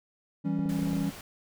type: chord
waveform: triangle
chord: C# diminished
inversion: first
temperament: equal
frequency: 164.81 / 196 / 277.2 Hz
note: E3 / G3 / C#4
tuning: 0 / 0 / 0 cents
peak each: -29 dBFS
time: 0.44-1.11 s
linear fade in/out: 20 ms
type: clicks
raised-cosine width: 2 ms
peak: -28 dBFS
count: 8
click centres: 0.592 / 0.658 / 0.718 / 0.791 / 0.83 / 0.874 / 0.933 / 0.967 s
type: noise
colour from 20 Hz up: pink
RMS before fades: -44 dBFS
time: 0.69-1.21 s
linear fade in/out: 2 ms
effects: none